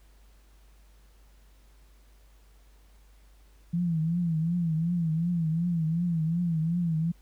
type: tone with vibrato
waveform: sine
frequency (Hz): 166.5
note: E3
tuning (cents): +18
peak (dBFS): -24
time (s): 3.73-7.12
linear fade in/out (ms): 10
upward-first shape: triangle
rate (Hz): 2.7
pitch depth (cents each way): 120
effects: added 50 Hz sine -54 dBFS peak until 7.21 s + pink hiss -65 dBFS RMS until 7.21 s